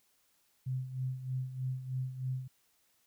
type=tone with tremolo; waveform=sine; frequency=129.4 Hz; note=C3; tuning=19 cents flat; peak=-31 dBFS; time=0.66-2.48 s; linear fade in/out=10 ms; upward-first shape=sine; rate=3.2 Hz; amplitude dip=70%; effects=white hiss -72 dBFS RMS until 3.06 s